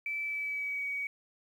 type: tone with pitch glide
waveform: sine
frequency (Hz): 2318 to 2260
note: D7 to C#7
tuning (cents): -23 to +33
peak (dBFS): -32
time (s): 0.06-1.07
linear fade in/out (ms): 2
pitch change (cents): -44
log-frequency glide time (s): 0.22-0.84
effects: 10-bit